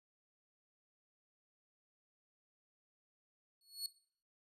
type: tone with exponential growth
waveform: sawtooth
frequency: 4368 Hz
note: C#8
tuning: 26 cents flat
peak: -33 dBFS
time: 3.61-3.86 s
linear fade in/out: 1 ms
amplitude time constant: 54 ms
effects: noise-tail reverb RT60 0.5 s tail -18 dB re dry + resampled to 32000 Hz